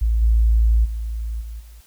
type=tone with level steps; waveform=sine; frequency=55.9 Hz; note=A1; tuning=28 cents sharp; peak=-15 / -12 / -23 / -29 / -39 dBFS; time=0.01-1.81 s; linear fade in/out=10 ms; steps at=0.21 / 0.84 / 1.4 / 1.59 s; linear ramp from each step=20 ms; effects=white hiss -54 dBFS RMS until 1.86 s